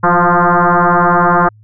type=tone with frequency modulation; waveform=sine; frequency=170 Hz; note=F3; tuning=46 cents flat; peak=-7 dBFS; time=0.03-1.49 s; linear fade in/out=10 ms; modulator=175 Hz; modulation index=7.5; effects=added 107 Hz sine -40 dBFS peak until 1.63 s